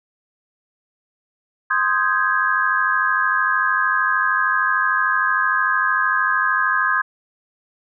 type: chord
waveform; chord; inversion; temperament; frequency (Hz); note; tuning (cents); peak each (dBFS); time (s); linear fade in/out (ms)
sine; Ab major seventh; first; equal; 1046.5 / 1244.5 / 1568 / 1661.2; C6 / Eb6 / G6 / Ab6; 0 / 0 / 0 / 0; -22 / -22 / -22 / -20; 1.7-7.02; 10
effects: none